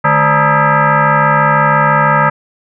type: tone with frequency modulation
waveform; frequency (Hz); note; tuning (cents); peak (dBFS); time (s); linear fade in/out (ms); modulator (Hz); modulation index
sine; 150; D3; +37; -7; 0.04-2.3; 10; 366; 4.3
effects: none